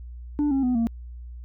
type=tone with pitch steps; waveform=sine; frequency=293.7 / 270.9 / 249.8 / 230.4 Hz; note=D4 / C#4 / B3 / A#3; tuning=0 / -40 / +20 / -20 cents; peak=-17 dBFS; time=0.39-0.87 s; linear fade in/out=0 ms; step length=120 ms; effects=tanh soft clip ceiling -19 dBFS + added 60 Hz sine -36 dBFS peak until 1.44 s